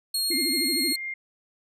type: tone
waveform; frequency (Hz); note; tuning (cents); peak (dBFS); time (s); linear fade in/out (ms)
sawtooth; 4277; C8; +37; -21; 0.14-0.96; 5
type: tone with vibrato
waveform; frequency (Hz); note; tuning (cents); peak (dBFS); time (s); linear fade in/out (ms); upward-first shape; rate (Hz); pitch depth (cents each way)
sine; 299.2; D4; +32; -28; 0.3-0.93; 5; sine; 13; 280
type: tone with tremolo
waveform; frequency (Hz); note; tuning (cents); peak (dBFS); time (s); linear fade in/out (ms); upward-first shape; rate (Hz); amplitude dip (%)
sine; 2114; C7; +17; -29; 0.31-1.14; 5; triangle; 4.2; 35
effects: resampled to 32000 Hz